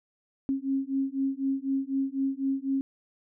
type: beating tone pair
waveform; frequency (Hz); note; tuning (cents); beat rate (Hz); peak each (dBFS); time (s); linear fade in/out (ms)
sine; 268.7 / 272.7; C4 / C#4; +46 / -28; 4; -29; 0.49-2.81; 0
effects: none